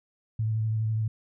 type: tone with vibrato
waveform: sine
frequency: 110 Hz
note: A2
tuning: in tune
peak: -24 dBFS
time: 0.39-1.08 s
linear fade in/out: 5 ms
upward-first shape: square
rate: 12 Hz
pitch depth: 18 cents each way
effects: none

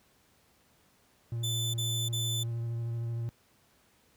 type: tone with vibrato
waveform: triangle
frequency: 116.54 Hz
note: A#2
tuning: in tune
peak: -29 dBFS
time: 1.32-3.29 s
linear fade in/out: 0 ms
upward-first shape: square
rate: 13 Hz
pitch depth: 12 cents each way
type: tone bursts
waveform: sawtooth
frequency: 3520 Hz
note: A7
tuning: in tune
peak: -29 dBFS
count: 3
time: 1.43-2.436 s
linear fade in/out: 10 ms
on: 310 ms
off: 38 ms
effects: pink hiss -66 dBFS RMS until 4.16 s + high-pass 60 Hz 12 dB/octave

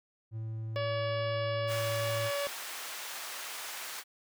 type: tone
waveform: triangle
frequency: 111.1 Hz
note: A2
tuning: 17 cents sharp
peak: -33 dBFS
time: 0.31-2.31 s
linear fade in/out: 50 ms
type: harmonic tone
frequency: 569 Hz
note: C#5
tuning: 45 cents sharp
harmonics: 1 / 2 / 3 / 4 / 5 / 6 / 7 / 8 / 9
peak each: -32 / -40 / -43 / -45 / -45 / -47 / -54 / -53 / -51 dBFS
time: 0.76-2.47 s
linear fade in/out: 0 ms
type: high-pass noise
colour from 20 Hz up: pink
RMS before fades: -41 dBFS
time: 1.67-4.04 s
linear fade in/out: 50 ms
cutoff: 980 Hz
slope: 12 dB/octave
effects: none

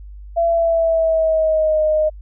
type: tone with pitch glide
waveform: sine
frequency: 674 to 618.1 Hz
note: E5 to D#5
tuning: +38 to -12 cents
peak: -13 dBFS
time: 0.36-2.1 s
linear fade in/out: 20 ms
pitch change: -150 cents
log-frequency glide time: 0.48-1.82 s
effects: added 50 Hz sine -33 dBFS peak until 2.21 s

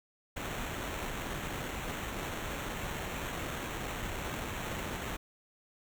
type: noise with sample-and-hold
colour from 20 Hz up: pink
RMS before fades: -38 dBFS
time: 0.36-5.17 s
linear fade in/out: 10 ms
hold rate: 4900 Hz
effects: none

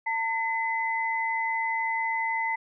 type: tone pair together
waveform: sine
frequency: 903 / 2027 Hz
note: A5 / B6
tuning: +45 / +45 cents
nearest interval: octave + major second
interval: 1400 cents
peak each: -28 dBFS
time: 0.06-2.56 s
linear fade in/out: 10 ms
effects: none

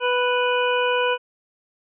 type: harmonic tone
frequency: 493.9 Hz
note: B4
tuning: in tune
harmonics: 1 / 2 / 3 / 5 / 6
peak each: -21 / -24 / -26 / -28 / -29 dBFS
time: 0-1.18 s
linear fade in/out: 50 ms
effects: none

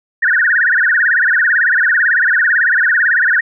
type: tone with vibrato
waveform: sine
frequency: 1652 Hz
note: G#6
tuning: 10 cents flat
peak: -9 dBFS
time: 0.22-3.41 s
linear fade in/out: 10 ms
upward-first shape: sine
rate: 18 Hz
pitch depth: 230 cents each way
effects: none

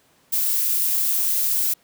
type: noise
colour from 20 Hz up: violet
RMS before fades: -21 dBFS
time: 0.32-1.74 s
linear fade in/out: 10 ms
effects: pink hiss -59 dBFS RMS until 1.83 s + high-pass 100 Hz 12 dB/octave

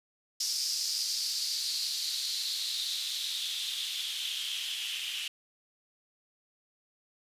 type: noise with band-pass filter sweep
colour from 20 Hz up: blue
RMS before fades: -34 dBFS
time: 0.4-5.28 s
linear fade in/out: 5 ms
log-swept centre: 5200 to 2900 Hz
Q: 5.2
effects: resampled to 32000 Hz

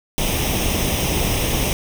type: noise with comb filter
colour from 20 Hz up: pink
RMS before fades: -20 dBFS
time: 0.18-1.73 s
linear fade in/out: 0 ms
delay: 0.34 ms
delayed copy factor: +0.65
effects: none

